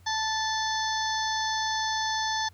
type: harmonic tone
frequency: 877 Hz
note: A5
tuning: 6 cents flat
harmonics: 1 / 2 / 4 / 5 / 6 / 7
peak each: -29 / -32 / -35 / -36 / -37 / -37 dBFS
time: 0.06-2.49 s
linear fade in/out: 10 ms
effects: added 90 Hz sine -52 dBFS peak until 2.53 s + pink hiss -63 dBFS RMS until 2.53 s